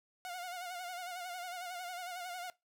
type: tone with vibrato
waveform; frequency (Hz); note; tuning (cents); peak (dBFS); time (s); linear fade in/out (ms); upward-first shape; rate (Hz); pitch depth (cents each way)
sawtooth; 718; F5; +48; -37; 0.25-2.5; 0; sine; 11; 61
effects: noise-tail reverb RT60 0.2 s tail -20 dB re dry